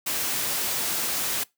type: noise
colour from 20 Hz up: white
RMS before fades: -27 dBFS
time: 0.06-1.44 s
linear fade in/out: 10 ms
effects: noise-tail reverb RT60 0.2 s tail -23 dB re dry + high-pass 100 Hz 12 dB/octave